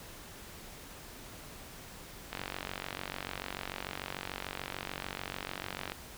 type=click train; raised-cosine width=0.3 ms; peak=-20 dBFS; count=169; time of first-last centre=2.33-5.92 s; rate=46.8 Hz; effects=pink hiss -49 dBFS RMS until 6.17 s